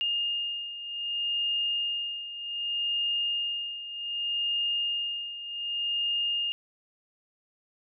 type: beating tone pair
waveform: sine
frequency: 2829 / 2829.65 Hz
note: F7 / F7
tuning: +22 / +22 cents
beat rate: 0.65 Hz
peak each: -29 / -34 dBFS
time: 0.01-6.52 s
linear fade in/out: 0 ms
effects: none